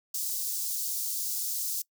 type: high-pass noise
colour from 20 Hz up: white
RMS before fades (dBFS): -32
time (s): 0.14-1.82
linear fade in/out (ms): 5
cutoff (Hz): 4900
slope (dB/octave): 24
effects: noise-tail reverb RT60 0.1 s tail -23 dB re dry